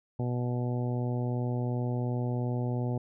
harmonic tone, 122.8 Hz, B2, 9 cents flat, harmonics 1 / 2 / 3 / 4 / 5 / 6 / 7, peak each -29 / -35 / -39 / -41 / -43 / -45 / -46 dBFS, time 0.19-2.98 s, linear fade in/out 5 ms, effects none

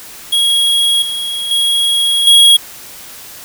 square tone with level steps, 3306 Hz, G#7, 9 cents flat, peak -10 / -18 / -11 / -4 dBFS, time 0.32-2.57 s, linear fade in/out 10 ms, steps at 1.02 / 1.51 / 2.27 s, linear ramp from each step 2 ms, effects white hiss -33 dBFS RMS until 3.44 s

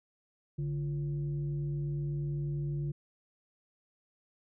sine tone with frequency modulation, 145.3 Hz, D3, 18 cents flat, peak -31 dBFS, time 0.58-2.92 s, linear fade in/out 10 ms, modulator 199 Hz, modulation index 0.42, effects none

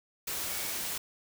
sine tone in noise, 2246 Hz, C#7, 22 cents sharp, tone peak -45 dBFS, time 0.5-0.71 s, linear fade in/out 5 ms, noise white, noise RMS -35 dBFS, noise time 0.27-0.98 s, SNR -13 dB, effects none

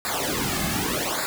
pink noise with flanger, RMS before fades -26 dBFS, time 0.05-1.26 s, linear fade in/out 0 ms, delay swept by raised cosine 0.33 to 2.13 ms, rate 0.85 Hz, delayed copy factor -1, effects none

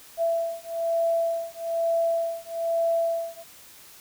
sine beating tone pair, 667 / 668.1 Hz, E5 / E5, +20 / +23 cents, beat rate 1.1 Hz, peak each -26 dBFS, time 0.17-3.44 s, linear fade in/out 50 ms, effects white hiss -49 dBFS RMS until 4 s

